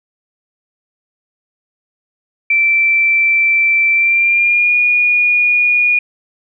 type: tone with pitch glide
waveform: sine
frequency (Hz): 2337 to 2443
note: D7 to D#7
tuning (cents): -9 to -32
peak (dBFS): -9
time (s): 2.5-5.99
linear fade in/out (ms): 5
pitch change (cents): +77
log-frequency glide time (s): 3.92-4.76
effects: none